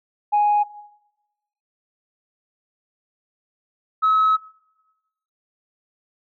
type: tone pair in turn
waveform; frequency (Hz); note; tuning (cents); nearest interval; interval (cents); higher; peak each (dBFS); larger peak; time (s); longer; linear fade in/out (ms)
sine; 830.6 / 1286.4; G#5 / E6; 0 / -43; minor sixth; 757; second; -13; neither; 0.32-0.64 / 4.02-4.37; second; 20
effects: noise-tail reverb RT60 1.0 s tail -19 dB re dry + tanh soft clip ceiling -11 dBFS